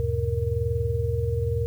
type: tone cluster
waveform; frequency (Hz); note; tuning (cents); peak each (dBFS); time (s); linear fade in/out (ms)
sine; 77 / 98.1 / 119 / 466.2; D#2 / G2 / A#2 / A#4; -17 / +2 / +36 / 0; -28; 0-1.66; 0
effects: 9-bit